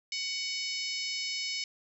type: harmonic tone with a mistuned harmonic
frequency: 746 Hz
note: F#5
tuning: 14 cents sharp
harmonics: 3 / 4 / 5 / 6 / 7 / 8 / 9 / 10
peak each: -38 / -41 / -44 / -40 / -36 / -43 / -49 / -49 dBFS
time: 0.12-1.64 s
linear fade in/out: 2 ms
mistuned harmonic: 6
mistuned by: -38 cents
effects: none